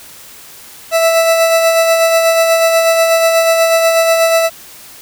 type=tone with tremolo; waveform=40% pulse; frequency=659 Hz; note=E5; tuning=1 cent flat; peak=-6 dBFS; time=0.91-4.5 s; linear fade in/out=50 ms; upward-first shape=sine; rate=8.2 Hz; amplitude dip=35%; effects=white hiss -36 dBFS RMS until 5.01 s

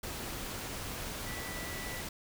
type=tone in noise; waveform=sine; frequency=1968 Hz; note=B6; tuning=7 cents flat; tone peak=-44 dBFS; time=1.26-2.01 s; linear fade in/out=5 ms; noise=pink; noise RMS=-40 dBFS; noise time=0.03-2.09 s; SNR=-7 dB; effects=none

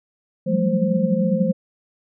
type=tone cluster; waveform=sine; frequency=172.6 / 186.2 / 196.6 / 218.7 / 524 Hz; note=F3 / F#3 / G3 / A3 / C5; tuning=-20 / +11 / +5 / -10 / +2 cents; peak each=-23 dBFS; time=0.46-1.53 s; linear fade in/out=20 ms; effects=none

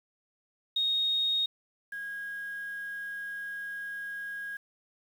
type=tone pair in turn; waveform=sine; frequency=3729 / 1639.6 Hz; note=A#7 / G#6; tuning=0 / -23 cents; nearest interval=octave + major second; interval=1423 cents; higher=first; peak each=-25 / -35 dBFS; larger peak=first; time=0.76-1.46 / 1.92-4.57 s; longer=second; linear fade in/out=5 ms; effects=9-bit

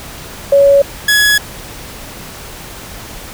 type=tone pair in turn; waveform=sine / sawtooth; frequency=560 / 1684.9 Hz; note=C#5 / G#6; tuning=+18 / +25 cents; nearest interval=octave + perfect fifth; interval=1907 cents; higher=second; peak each=-4 dBFS; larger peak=neither; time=0.52-0.82 / 1.08-1.38 s; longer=neither; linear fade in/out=5 ms; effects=pink hiss -30 dBFS RMS until 3.33 s

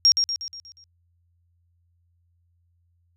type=tone with echo; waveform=sine; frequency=5580 Hz; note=F8; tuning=2 cents flat; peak=-12 dBFS; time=0.05-0.12 s; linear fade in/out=0 ms; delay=120 ms; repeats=6; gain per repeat=-6 dB; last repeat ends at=0.84 s; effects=added 86 Hz sine -63 dBFS peak until 3.16 s

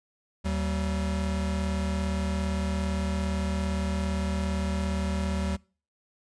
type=tone pair together; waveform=square; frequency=76.31 / 191.4 Hz; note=D#2 / G3; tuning=-33 / -41 cents; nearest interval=octave + major third; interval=1592 cents; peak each=-29 / -31 dBFS; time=0.44-5.57 s; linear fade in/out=20 ms; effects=noise-tail reverb RT60 0.4 s tail -25 dB re dry + resampled to 22050 Hz

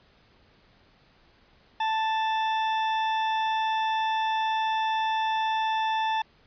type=tone; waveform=40% pulse; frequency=881 Hz; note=A5; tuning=2 cents sharp; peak=-23 dBFS; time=1.8-6.22 s; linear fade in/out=5 ms; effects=pink hiss -60 dBFS RMS until 6.46 s + resampled to 11025 Hz

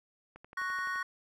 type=click train; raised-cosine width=0.5 ms; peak=-35 dBFS; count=8; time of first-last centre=0.36-0.958 s; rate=11.7 Hz
type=chord; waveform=triangle; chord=F# major; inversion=second; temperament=equal; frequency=1108.7 / 1480 / 1864.7 Hz; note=C#6 / F#6 / A#6; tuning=0 / 0 / 0 cents; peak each=-35 dBFS; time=0.57-1.03 s; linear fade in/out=5 ms
effects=none

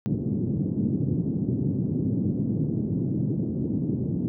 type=band-pass noise; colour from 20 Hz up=pink; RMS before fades=-26 dBFS; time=0.06-4.28 s; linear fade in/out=0 ms; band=120 to 300 Hz; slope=24 dB/octave; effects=none

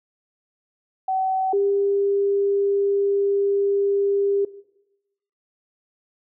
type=tone pair in turn; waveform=sine; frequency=759 / 399.6 Hz; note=F#5 / G4; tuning=+44 / +33 cents; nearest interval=major seventh; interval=1111 cents; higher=first; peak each=-20 / -17 dBFS; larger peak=second; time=1.08-1.53 / 1.53-4.45 s; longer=second; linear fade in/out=5 ms; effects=noise-tail reverb RT60 0.9 s tail -18 dB re dry

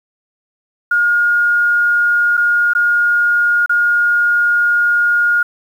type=tone with dropouts; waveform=sine; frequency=1426 Hz; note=F6; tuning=36 cents sharp; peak=-10 dBFS; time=0.91-5.43 s; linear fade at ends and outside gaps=5 ms; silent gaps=2.37-2.375 / 2.735-2.75 / 3.661-3.694 s; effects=7-bit

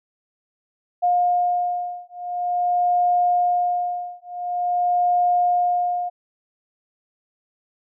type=beating tone pair; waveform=sine; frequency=711 / 711.47 Hz; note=F5 / F5; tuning=+31 / +32 cents; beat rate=0.47 Hz; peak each=-21 dBFS; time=1.02-6.1 s; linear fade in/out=20 ms; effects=none

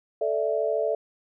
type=chord; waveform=sine; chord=A suspended fourth; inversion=none; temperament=just; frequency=440 / 586.7 / 660 Hz; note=A4 / D5 / E5; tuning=0 / -2 / +2 cents; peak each=-27 dBFS; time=0.21-0.95 s; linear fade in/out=5 ms; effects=none

